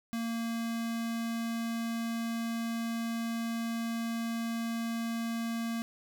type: tone with notch filter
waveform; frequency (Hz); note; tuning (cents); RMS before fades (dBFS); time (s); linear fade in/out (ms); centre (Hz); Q
square; 230; A#3; -23; -34; 0.13-5.82; 0; 560; 1.8
effects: 11-bit